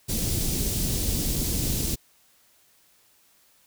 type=band-stop noise; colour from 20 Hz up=pink; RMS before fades=-26 dBFS; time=0.08-1.96 s; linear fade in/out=20 ms; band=310 to 5000 Hz; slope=12 dB/octave; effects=white hiss -61 dBFS RMS until 3.66 s